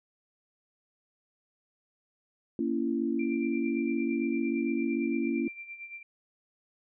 sine chord, A# diminished, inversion none, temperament just, 233.1 / 279.7 / 335.6 Hz, A#3 / C#4 / E4, 0 / +16 / +31 cents, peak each -31 dBFS, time 2.59-5.48 s, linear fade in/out 2 ms
sine tone with tremolo, 2360 Hz, D7, 8 cents sharp, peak -38 dBFS, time 3.19-6.03 s, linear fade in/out 5 ms, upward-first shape sine, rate 8.8 Hz, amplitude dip 65%
effects none

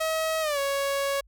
sawtooth tone with pitch glide, 639 to 556.3 Hz, D#5 to C#5, +46 to +6 cents, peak -21 dBFS, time 0-1.21 s, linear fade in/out 10 ms, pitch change -240 cents, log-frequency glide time 0.41-0.59 s, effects added 50 Hz sine -55 dBFS peak until 1.27 s

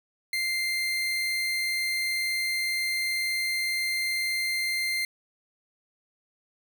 30% pulse tone, 2093 Hz, C7, in tune, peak -23 dBFS, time 0.33-5.05 s, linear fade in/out 2 ms, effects 9-bit

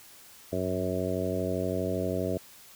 harmonic tone with a mistuned harmonic, 92.5 Hz, F#2, in tune, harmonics 1 / 2 / 3 / 4 / 5 / 6 / 7, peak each -35 / -35 / -35 / -35 / -35 / -35 / -35 dBFS, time 0.52-2.38 s, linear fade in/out 10 ms, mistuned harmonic 1, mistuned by +33 cents, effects white hiss -52 dBFS RMS until 2.75 s

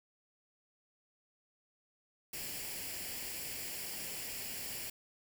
white noise with comb filter, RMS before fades -42 dBFS, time 2.33-4.9 s, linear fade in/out 5 ms, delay 0.4 ms, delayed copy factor +0.6, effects none

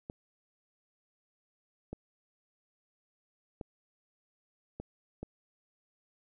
clicks, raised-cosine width 2 ms, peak -26 dBFS, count 5, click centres 0.099 / 1.93 / 3.612 / 4.8 / 5.23 s, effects none

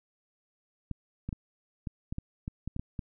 clicks, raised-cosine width 5 ms, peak -22 dBFS, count 11, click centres 0.913 / 1.29 / 1.328 / 1.872 / 2.125 / 2.184 / 2.479 / 2.676 / 2.764 / 2.795 / 2.992 s, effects none

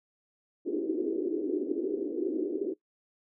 white band-pass noise, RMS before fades -31 dBFS, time 0.65-2.74 s, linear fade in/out 20 ms, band 300 to 390 Hz, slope 48 dB/octave, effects noise-tail reverb RT60 0.1 s tail -19 dB re dry

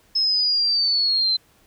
sine linear sweep, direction down, 5200 to 4063 Hz, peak -17 dBFS, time 0.15-1.37 s, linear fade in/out 10 ms, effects pink hiss -58 dBFS RMS until 1.66 s

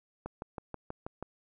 click train, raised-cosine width 1 ms, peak -24 dBFS, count 7, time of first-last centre 0.26-1.226 s, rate 6.21 Hz, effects none

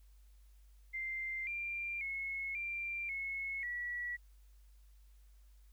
sine tone with pitch steps, 2090 / 2379 / 2181 / 2369 / 2185 / 1939 Hz, C7 / D7 / C#7 / D7 / C#7 / B6, -2 / +22 / -29 / +14 / -26 / -32 cents, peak -37 dBFS, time 0.93-4.17 s, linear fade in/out 20 ms, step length 540 ms, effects added 50 Hz sine -58 dBFS peak until 5.72 s + white hiss -75 dBFS RMS until 5.72 s

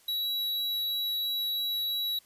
square tone, 3901 Hz, B7, 22 cents flat, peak -29 dBFS, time 0.08-2.19 s, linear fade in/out 5 ms, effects white hiss -61 dBFS RMS until 2.25 s + resampled to 32000 Hz

